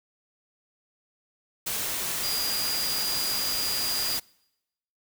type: tone in noise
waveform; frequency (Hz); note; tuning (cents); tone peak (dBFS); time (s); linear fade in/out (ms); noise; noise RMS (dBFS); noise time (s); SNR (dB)
sine; 4847; D#8; -46; -28; 2.23-4.18; 10; white; -30; 1.66-4.2; -1
effects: noise-tail reverb RT60 0.9 s tail -26 dB re dry